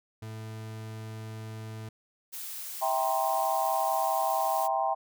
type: tone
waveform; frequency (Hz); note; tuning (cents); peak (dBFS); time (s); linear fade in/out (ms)
40% pulse; 110; A2; 0; -37; 0.22-1.89; 5
type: noise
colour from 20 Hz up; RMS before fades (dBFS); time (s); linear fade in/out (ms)
blue; -39; 2.32-4.68; 20
type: chord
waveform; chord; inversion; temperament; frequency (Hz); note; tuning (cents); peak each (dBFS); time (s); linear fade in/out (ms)
sine; C dominant seventh; first; just; 654.1 / 784.9 / 941.9 / 1046.5; E5 / G5 / Bb5 / C6; -14 / +2 / +18 / 0; -31 / -28 / -33 / -33; 2.81-4.95; 20
effects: none